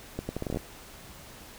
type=accelerating click train; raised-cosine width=2 ms; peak=-18 dBFS; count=10; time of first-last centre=0.19-0.571 s; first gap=100 ms; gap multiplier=0.76; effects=pink hiss -48 dBFS RMS until 1.58 s